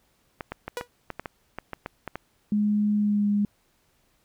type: clicks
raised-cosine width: 0.5 ms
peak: -17 dBFS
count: 12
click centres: 0.408 / 0.52 / 0.68 / 0.811 / 1.103 / 1.196 / 1.258 / 1.586 / 1.733 / 1.861 / 2.077 / 2.156 s
type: tone with exponential decay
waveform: sawtooth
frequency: 486.3 Hz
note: B4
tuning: 27 cents flat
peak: -22 dBFS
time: 0.77-0.88 s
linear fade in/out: 1 ms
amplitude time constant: 23 ms
type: tone with pitch glide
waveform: sine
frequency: 208.6 to 205.1 Hz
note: G#3 to G#3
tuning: +8 to -21 cents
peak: -20 dBFS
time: 2.52-3.45 s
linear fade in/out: 2 ms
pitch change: -29 cents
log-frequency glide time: 2.96-3.27 s
effects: pink hiss -67 dBFS RMS until 4.24 s